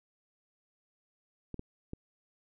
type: clicks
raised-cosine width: 3 ms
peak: -26 dBFS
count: 3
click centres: 1.543 / 1.594 / 1.934 s
effects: none